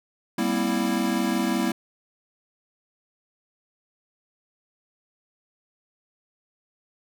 square chord, C dominant seventh, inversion second, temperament equal with one note detuned, 196 / 236.2 / 261.6 / 329.6 Hz, G3 / Bb3 / C4 / E4, 0 / +23 / 0 / 0 cents, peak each -29 / -27 / -31 / -28 dBFS, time 0.38-1.72 s, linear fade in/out 5 ms, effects none

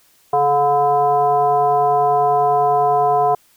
sine tone with frequency modulation, 720 Hz, F#5, 47 cents flat, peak -12 dBFS, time 0.33-3.35 s, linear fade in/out 5 ms, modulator 290 Hz, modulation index 0.94, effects white hiss -55 dBFS RMS until 3.56 s

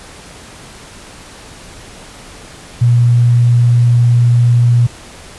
sine tone, 120 Hz, B2, 49 cents flat, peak -6 dBFS, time 2.81-4.87 s, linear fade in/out 10 ms, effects pink hiss -35 dBFS RMS until 5.38 s + resampled to 24000 Hz

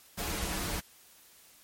pink noise with comb filter, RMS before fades -34 dBFS, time 0.17-0.81 s, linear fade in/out 20 ms, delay 7.8 ms, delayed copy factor -0.65, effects white hiss -58 dBFS RMS until 1.63 s + MP3 64 kbps

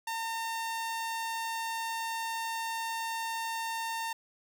sawtooth tone, 909 Hz, A#5, 44 cents flat, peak -29 dBFS, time 0.07-4.13 s, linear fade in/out 5 ms, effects none

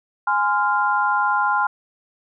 sine chord, F minor, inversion first, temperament equal with one note detuned, 830.6 / 1032.7 / 1396.9 Hz, Ab5 / C6 / F6, 0 / -23 / 0 cents, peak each -21 dBFS, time 0.27-1.67 s, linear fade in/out 5 ms, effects none

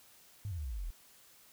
sine tone with pitch steps, 102 / 87.27 / 74.67 / 63.89 / 54.66 / 46.77 / 40.01 Hz, G#2 / F2 / D2 / C2 / A1 / F#1 / D#1, -31 / -1 / +29 / -41 / -11 / +19 / +49 cents, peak -36 dBFS, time 0.45-0.905 s, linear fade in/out 0 ms, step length 65 ms, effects white hiss -61 dBFS RMS until 1.52 s

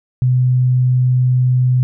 sine tone, 126.5 Hz, B2, 42 cents sharp, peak -10 dBFS, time 0.22-1.83 s, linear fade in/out 0 ms, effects none

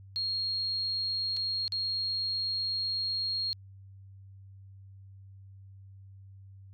sine tone with dropouts, 4264 Hz, C8, 32 cents sharp, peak -29 dBFS, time 0.16-3.53 s, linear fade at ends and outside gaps 0 ms, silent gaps 1.366-1.37 / 1.679-1.722 s, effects added 97 Hz sine -48 dBFS peak until 6.73 s

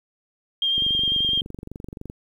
sine tone with vibrato, 3200 Hz, G7, 35 cents sharp, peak -19 dBFS, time 0.62-1.41 s, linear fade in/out 2 ms, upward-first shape sine, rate 10 Hz, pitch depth 16 cents each way
click train, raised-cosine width 3 ms, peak -22 dBFS, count 32, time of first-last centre 0.78-2.099 s, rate 23.5 Hz
effects 9-bit

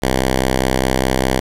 5% pulse tone, 64.9 Hz, C2, 13 cents flat, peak -3 dBFS, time 0.02-1.4 s, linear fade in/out 10 ms, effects resampled to 32000 Hz + 7-bit

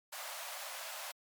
pink high-pass noise, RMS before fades -44 dBFS, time 0.12-1.12 s, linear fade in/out 10 ms, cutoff 550 Hz, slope 96 dB/octave, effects MP3 96 kbps

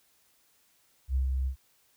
sine tone with ADSR envelope, 65.6 Hz, C2, 5 cents sharp, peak -23 dBFS, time 1.08-1.56 s, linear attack 73 ms, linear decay 120 ms, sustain -3 dB, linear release 92 ms, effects white hiss -67 dBFS RMS until 1.96 s

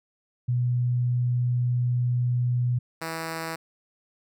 sine / 5% pulse tone pair in turn, 122.9 / 162.87 Hz, B2 / E3, -8 / -21 cents, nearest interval perfect fourth, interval 487 cents, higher second, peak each -21 / -19 dBFS, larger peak second, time 0.48-2.79 / 3.01-3.56 s, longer first, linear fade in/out 10 ms, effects none

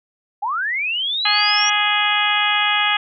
sine linear sweep, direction up, 769 to 5790 Hz, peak -19 dBFS, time 0.42-1.7 s, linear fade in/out 10 ms
harmonic tone, 416 Hz, G#4, 3 cents sharp, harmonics 2 / 3 / 4 / 5 / 6 / 7 / 8, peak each -23 / -23 / -23 / -23 / -23 / -23 / -23 dBFS, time 1.25-2.97 s, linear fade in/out 5 ms
effects none

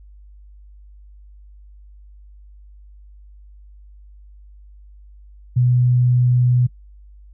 sine tone, 123.9 Hz, B2, 6 cents sharp, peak -12 dBFS, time 5.56-6.67 s, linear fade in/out 10 ms, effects noise-tail reverb RT60 0.1 s tail -23 dB re dry + added 50 Hz sine -41 dBFS peak until 7.33 s

